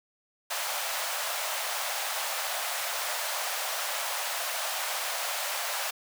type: high-pass noise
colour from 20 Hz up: pink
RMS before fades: -32 dBFS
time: 0.5-5.91 s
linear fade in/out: 10 ms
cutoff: 580 Hz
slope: 48 dB/octave
effects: none